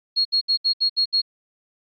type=tone bursts; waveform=sine; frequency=4299 Hz; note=C8; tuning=46 cents sharp; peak=-16 dBFS; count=7; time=0.16-1.218 s; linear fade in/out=20 ms; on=92 ms; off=69 ms; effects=AAC 64 kbps